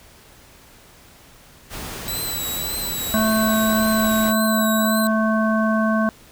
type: noise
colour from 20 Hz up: pink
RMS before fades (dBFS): -32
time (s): 1.69-4.34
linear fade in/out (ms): 50
type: tone with vibrato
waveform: 5% pulse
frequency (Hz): 3951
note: B7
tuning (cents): 0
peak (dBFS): -18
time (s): 2.08-5.07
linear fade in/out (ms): 0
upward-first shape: triangle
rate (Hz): 1.8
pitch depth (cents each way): 51
type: harmonic tone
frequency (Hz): 219.2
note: A3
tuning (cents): -6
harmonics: 1 / 3 / 5 / 7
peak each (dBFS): -18 / -23 / -25 / -26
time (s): 3.14-6.09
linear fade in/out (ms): 0
effects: pink hiss -48 dBFS RMS until 6.31 s